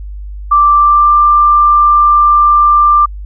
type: tone with pitch glide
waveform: sine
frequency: 1174.7 to 1185.6 Hz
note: D6 to D6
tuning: 0 to +16 cents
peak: -4 dBFS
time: 0.51-3.06 s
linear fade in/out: 10 ms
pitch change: +16 cents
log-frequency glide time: 0.74-1.14 s
effects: added 50 Hz sine -22 dBFS peak until 3.25 s